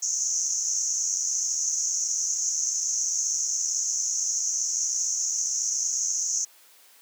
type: band-pass noise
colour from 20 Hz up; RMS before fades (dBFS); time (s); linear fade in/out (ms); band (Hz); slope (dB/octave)
pink; -27; 0.02-6.45; 10; 5900 to 6800; 96
effects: white hiss -55 dBFS RMS until 7.01 s + high-pass 400 Hz 12 dB/octave